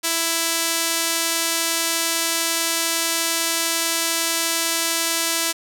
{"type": "tone with band-pass filter", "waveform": "sawtooth", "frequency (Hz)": 331.2, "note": "E4", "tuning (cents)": 8, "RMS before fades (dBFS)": -22, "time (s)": [0.03, 5.53], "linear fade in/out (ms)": 20, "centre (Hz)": 8700, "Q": 0.58, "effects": []}